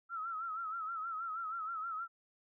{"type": "tone with vibrato", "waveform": "sine", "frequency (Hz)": 1318.5, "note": "E6", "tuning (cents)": 0, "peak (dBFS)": -37, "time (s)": [0.09, 2.08], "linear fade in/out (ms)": 50, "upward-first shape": "sine", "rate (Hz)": 6.3, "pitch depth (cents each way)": 82, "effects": []}